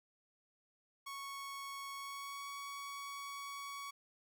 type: tone with pitch glide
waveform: sawtooth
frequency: 1107 to 1122.5 Hz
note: C#6 to C#6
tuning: -3 to +21 cents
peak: -40 dBFS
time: 1.06-3.91 s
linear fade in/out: 10 ms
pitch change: +24 cents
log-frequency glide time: 1.95-2.48 s
effects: none